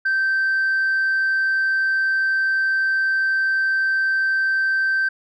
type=tone; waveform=sine; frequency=1557 Hz; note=G6; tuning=12 cents flat; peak=-15 dBFS; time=0.05-5.09 s; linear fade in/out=10 ms; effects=tanh soft clip ceiling -15 dBFS